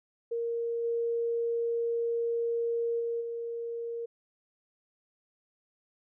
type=tone with level steps; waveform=sine; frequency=466.2 Hz; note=A#4; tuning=in tune; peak=-29 / -27 / -29 / -33 dBFS; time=0.31-4.06 s; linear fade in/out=10 ms; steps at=0.83 / 2.99 / 3.2 s; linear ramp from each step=20 ms; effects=none